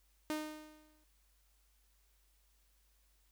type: tone with exponential decay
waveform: sawtooth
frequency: 307 Hz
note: D#4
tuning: 23 cents flat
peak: -30 dBFS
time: 0.3-1.04 s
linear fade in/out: 0 ms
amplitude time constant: 160 ms
effects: added 50 Hz sine -70 dBFS peak until 3.31 s + white hiss -75 dBFS RMS until 3.31 s